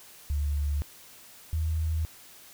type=tone pair in turn; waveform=sine; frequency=72.5 / 79.63 Hz; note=D2 / D#2; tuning=-22 / +41 cents; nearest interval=major second; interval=163 cents; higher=second; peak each=-25 / -25 dBFS; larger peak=neither; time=0.3-0.82 / 1.53-2.05 s; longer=neither; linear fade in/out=0 ms; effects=white hiss -51 dBFS RMS until 2.53 s